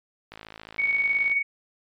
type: click train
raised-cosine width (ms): 0.3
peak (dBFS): -24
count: 55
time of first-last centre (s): 0.32-1.316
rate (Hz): 54.2
type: tone with tremolo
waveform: sine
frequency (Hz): 2232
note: C#7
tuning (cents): +11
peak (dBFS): -18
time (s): 0.78-1.43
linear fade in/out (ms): 20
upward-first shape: sine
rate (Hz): 19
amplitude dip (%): 55
effects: MP3 96 kbps